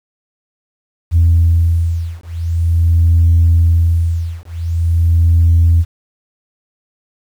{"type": "beating tone pair", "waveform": "sine", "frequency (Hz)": [83.6, 84.05], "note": ["E2", "E2"], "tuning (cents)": [25, 34], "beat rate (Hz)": 0.45, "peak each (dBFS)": -11, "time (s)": [1.11, 5.85], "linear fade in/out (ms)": 50, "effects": ["tanh soft clip ceiling -3 dBFS", "7-bit"]}